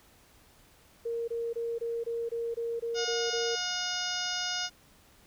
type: tone bursts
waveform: sine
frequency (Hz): 465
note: A#4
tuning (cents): -4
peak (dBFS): -30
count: 10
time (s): 1.05-3.557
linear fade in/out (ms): 10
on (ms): 230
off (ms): 23
type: harmonic tone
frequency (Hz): 720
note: F#5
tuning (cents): -47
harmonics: 1 / 2 / 3 / 4 / 5 / 6 / 7 / 8 / 9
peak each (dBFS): -41 / -37 / -45 / -38 / -39 / -45 / -35 / -41 / -42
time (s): 2.94-4.7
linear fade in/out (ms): 50
effects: pink hiss -60 dBFS RMS until 5.26 s